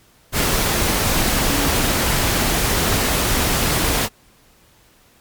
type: tone in noise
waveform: sine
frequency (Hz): 282.3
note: C#4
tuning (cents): +32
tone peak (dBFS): -23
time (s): 1.49-1.72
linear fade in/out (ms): 50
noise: pink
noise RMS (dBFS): -18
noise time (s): 0.32-4.09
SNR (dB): -8
effects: pink hiss -53 dBFS RMS until 5.2 s + MP3 96 kbps

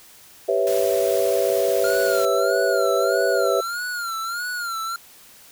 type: chord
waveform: sine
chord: C# half-diminished seventh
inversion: second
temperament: equal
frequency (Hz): 392 / 493.9 / 554.4 / 659.3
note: G4 / B4 / C#5 / E5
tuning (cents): 0 / 0 / 0 / 0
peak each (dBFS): -23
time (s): 0.48-3.61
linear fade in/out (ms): 10
type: noise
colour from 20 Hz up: white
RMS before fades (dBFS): -33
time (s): 0.67-2.25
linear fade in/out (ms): 0
type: tone with vibrato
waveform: square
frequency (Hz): 1396.9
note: F6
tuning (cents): 0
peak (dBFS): -26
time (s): 1.84-4.96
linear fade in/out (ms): 2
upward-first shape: sine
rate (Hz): 1.6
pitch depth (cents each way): 94
effects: white hiss -48 dBFS RMS until 5.51 s

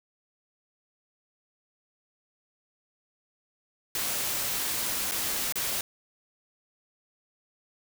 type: noise with dropouts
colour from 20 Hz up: white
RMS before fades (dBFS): -30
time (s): 3.95-5.81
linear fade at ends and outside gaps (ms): 2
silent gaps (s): 5.113-5.119 / 5.524-5.556
effects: none

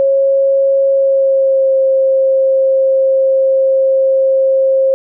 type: tone with pitch glide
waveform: sine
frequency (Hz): 545 to 533.8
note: C#5 to C5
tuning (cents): -29 to +35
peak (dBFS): -8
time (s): 0-4.94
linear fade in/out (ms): 0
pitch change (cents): -36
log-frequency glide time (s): 0.91-1.76
effects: none

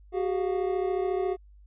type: tone cluster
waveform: triangle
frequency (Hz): 372.8 / 406.9 / 710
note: F#4 / G#4 / F5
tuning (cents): +13 / -35 / +28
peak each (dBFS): -25 / -29 / -32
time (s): 0.12-1.37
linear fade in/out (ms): 50
effects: added 50 Hz sine -50 dBFS peak until 1.66 s + resampled to 8000 Hz

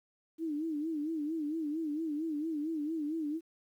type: tone with vibrato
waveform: sine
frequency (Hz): 309.7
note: D#4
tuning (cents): -8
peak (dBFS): -32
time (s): 0.38-3.41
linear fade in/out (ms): 50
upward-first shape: sine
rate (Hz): 4.4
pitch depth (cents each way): 110
effects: 11-bit

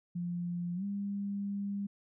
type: tone with pitch glide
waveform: sine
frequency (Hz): 174.61 to 200.6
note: F3 to G3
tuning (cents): 0 to +40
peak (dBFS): -33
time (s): 0.15-1.87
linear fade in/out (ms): 10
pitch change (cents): +240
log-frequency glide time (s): 0.75-0.84
effects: none

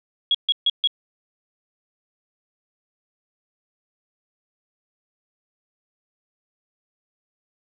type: tone bursts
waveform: sine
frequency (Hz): 3322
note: G#7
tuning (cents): 0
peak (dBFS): -15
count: 4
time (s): 0.31-0.874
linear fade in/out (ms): 2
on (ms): 36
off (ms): 140
effects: none

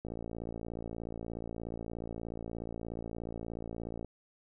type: click train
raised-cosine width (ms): 2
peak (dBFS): -27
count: 228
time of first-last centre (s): 0.05-4.046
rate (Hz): 56.8
effects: none

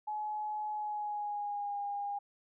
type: tone with pitch glide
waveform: sine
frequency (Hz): 848 to 811.1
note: G#5 to G#5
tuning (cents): +36 to -41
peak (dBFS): -34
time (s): 0.07-2.19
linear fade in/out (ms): 10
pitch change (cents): -77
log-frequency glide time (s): 0.71-1.79
effects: none

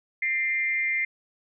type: tone with amplitude modulation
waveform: sine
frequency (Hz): 2093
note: C7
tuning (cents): 0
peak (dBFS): -20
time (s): 0.22-1.05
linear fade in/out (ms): 5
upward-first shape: sine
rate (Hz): 289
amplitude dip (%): 65
effects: none

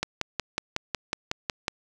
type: click train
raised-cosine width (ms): 0.2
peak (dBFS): -9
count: 10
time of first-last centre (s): 0.03-1.681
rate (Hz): 5.45
effects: none

